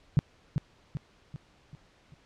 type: tone with echo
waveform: sine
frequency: 144.6 Hz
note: D3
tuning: 27 cents flat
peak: -17 dBFS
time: 0.17-0.19 s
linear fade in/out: 0 ms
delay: 390 ms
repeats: 5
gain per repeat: -6 dB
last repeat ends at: 2.14 s
effects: pink hiss -62 dBFS RMS until 2.25 s + low-pass 5000 Hz 12 dB/octave